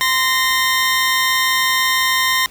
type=tone pair together; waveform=20% pulse; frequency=1036 / 1846 Hz; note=C6 / A#6; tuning=-17 / -17 cents; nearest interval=minor seventh; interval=1000 cents; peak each=-12 dBFS; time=0.01-2.46 s; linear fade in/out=0 ms; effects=pink hiss -43 dBFS RMS until 2.5 s